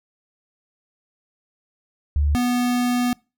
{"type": "tone pair in turn", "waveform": ["sine", "square"], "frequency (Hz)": [73, 245.5], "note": ["D2", "B3"], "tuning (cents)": [-10, -10], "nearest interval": "octave + major sixth", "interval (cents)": 2100, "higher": "second", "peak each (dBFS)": [-16, -19], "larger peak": "first", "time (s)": [[2.16, 2.35], [2.35, 3.13]], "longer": "second", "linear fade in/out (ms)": 0, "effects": ["noise-tail reverb RT60 0.3 s tail -26 dB re dry"]}